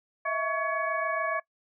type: tone cluster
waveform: sine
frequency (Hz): 641 / 668 / 1122 / 1693 / 2243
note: E5 / E5 / C#6 / G#6 / C#7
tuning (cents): -49 / +23 / +21 / +33 / +20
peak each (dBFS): -33 / -35 / -30 / -32 / -37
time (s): 0.25-1.4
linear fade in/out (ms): 10
effects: noise-tail reverb RT60 0.1 s tail -21 dB re dry